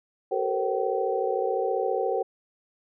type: tone cluster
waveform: sine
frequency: 381.5 / 442.6 / 476.8 / 536 / 768 Hz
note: G4 / A4 / A#4 / C5 / G5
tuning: -47 / +10 / +39 / +42 / -36 cents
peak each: -30 dBFS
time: 0.31-2.23 s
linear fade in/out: 10 ms
effects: none